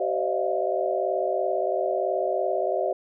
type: tone cluster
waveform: sine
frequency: 382.9 / 520 / 599 / 642 / 700 Hz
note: G4 / C5 / D5 / E5 / F5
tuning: -41 / -11 / +34 / -46 / +4 cents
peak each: -29 dBFS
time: 0-2.93 s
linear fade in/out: 5 ms
effects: none